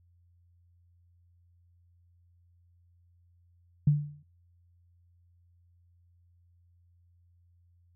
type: tone with exponential decay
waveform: sine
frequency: 146.83 Hz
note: D3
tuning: in tune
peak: -16 dBFS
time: 3.87-4.23 s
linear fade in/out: 5 ms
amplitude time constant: 77 ms
effects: noise-tail reverb RT60 0.3 s tail -25 dB re dry + added 87 Hz sine -61 dBFS peak until 7.95 s